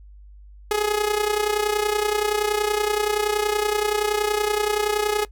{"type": "tone with amplitude modulation", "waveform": "sawtooth", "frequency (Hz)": 420.1, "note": "G#4", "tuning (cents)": 20, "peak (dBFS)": -13, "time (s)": [0.71, 5.25], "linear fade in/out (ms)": 2, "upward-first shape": "sine", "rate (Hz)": 30.6, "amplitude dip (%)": 70, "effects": ["noise-tail reverb RT60 0.1 s tail -20 dB re dry", "added 50 Hz sine -42 dBFS peak until 5.31 s"]}